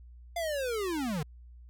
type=linear sweep; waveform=square; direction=down; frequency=698.5 to 138.5 Hz; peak=-31 dBFS; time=0.36-1.23 s; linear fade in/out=5 ms; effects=added 60 Hz sine -48 dBFS peak until 1.69 s